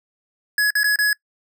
square tone with dropouts, 1685 Hz, G#6, 25 cents sharp, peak -16 dBFS, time 0.58-1.13 s, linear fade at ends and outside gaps 2 ms, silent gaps 0.705-0.753 / 0.833-0.842 / 0.959-0.988 s, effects noise-tail reverb RT60 0.1 s tail -25 dB re dry

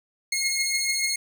15% pulse beating tone pair, 2151 / 2157.9 Hz, C7 / C#7, +47 / -47 cents, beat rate 6.9 Hz, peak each -23 / -18 dBFS, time 0.32-1.16 s, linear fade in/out 5 ms, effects none

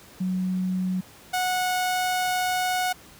sine / sawtooth tone pair in turn, 185 / 733.6 Hz, F#3 / F#5, 0 / -15 cents, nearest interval 2 octaves, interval 2385 cents, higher second, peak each -23 / -19 dBFS, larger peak second, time 0.2-1.01 / 1.33-2.93 s, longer second, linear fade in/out 10 ms, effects pink hiss -49 dBFS RMS until 3.19 s + high-pass 60 Hz 12 dB/octave

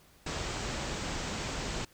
pink low-pass noise, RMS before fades -36 dBFS, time 0.26-1.85 s, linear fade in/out 5 ms, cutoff 8100 Hz, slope 96 dB/octave, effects pink hiss -61 dBFS RMS until 1.93 s

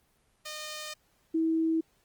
5% pulse / sine tone pair in turn, 611 / 323.7 Hz, D#5 / E4, -32 / -31 cents, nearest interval major seventh, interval 1099 cents, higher first, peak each -26 / -24 dBFS, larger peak second, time 0.45-0.94 / 1.34-1.81 s, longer first, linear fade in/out 10 ms, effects pink hiss -69 dBFS RMS until 2.04 s + Opus 24 kbps

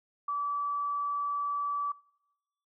sine tone, 1153 Hz, D6, 32 cents flat, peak -29 dBFS, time 0.28-1.92 s, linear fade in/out 5 ms, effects noise-tail reverb RT60 0.9 s tail -25 dB re dry

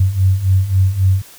sine beating tone pair, 92.5 / 96.2 Hz, F#2 / G2, 0 / -32 cents, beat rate 3.7 Hz, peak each -16 / -12 dBFS, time 0-1.22 s, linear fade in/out 5 ms, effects white hiss -41 dBFS RMS until 1.38 s

